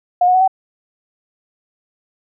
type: tone with pitch steps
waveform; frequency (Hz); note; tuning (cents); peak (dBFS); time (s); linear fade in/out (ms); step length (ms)
sine; 715 / 730.4 / 746.2 / 762.3; F5 / F#5 / F#5 / G5; +41 / -23 / +14 / -49; -9; 0.21-0.478; 5; 67
effects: none